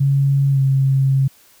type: tone with pitch glide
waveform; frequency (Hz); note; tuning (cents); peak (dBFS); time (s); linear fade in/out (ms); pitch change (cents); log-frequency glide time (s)
sine; 138.59 to 135.11; C#3 to C#3; 0 to -44; -12; 0-1.28; 10; -44; 0.51-0.6
effects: white hiss -51 dBFS RMS until 1.6 s